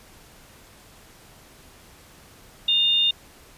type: tone pair together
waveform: sine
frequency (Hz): 2818 / 3638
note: F7 / A#7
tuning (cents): +15 / -43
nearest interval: major third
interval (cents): 442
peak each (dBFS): -23 / -18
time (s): 2.68-3.11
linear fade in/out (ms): 5
effects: pink hiss -50 dBFS RMS until 3.57 s + resampled to 32000 Hz